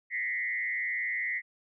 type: tone with frequency modulation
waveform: sine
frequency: 2007 Hz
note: B6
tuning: 27 cents sharp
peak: -29 dBFS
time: 0.1-1.42 s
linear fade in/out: 50 ms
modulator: 122 Hz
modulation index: 1.1
effects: none